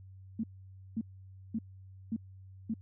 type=tone bursts; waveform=sine; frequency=222.9 Hz; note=A3; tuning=23 cents sharp; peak=-30 dBFS; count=5; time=0.39-2.74 s; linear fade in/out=5 ms; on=46 ms; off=530 ms; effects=added 95 Hz sine -49 dBFS peak until 2.81 s